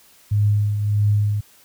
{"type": "tone with tremolo", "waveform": "sine", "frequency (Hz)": 103.83, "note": "G#2", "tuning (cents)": 0, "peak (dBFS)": -13, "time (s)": [0.31, 1.41], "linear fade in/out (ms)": 10, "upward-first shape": "triangle", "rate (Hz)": 1.6, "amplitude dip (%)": 55, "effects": ["white hiss -52 dBFS RMS until 1.64 s"]}